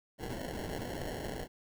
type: noise with sample-and-hold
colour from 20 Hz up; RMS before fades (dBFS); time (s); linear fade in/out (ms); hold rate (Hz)
white; -39; 0.18-1.48; 50; 1225
effects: none